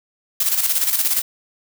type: noise with tremolo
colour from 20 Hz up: blue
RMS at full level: -17 dBFS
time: 0.4-1.22 s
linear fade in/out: 5 ms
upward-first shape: square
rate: 17 Hz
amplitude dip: 55%
effects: none